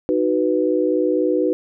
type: chord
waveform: sine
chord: B major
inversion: first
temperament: equal with one note detuned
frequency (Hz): 309.9 / 370 / 493.9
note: D#4 / F#4 / B4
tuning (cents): -7 / 0 / 0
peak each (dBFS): -20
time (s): 0.09-1.53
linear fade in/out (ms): 0
effects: none